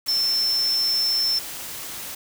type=tone in noise; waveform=sine; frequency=5340 Hz; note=E8; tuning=22 cents sharp; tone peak=-19 dBFS; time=0.08-1.39 s; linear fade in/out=5 ms; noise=white; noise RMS=-34 dBFS; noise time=0.06-2.15 s; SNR=+12 dB; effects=none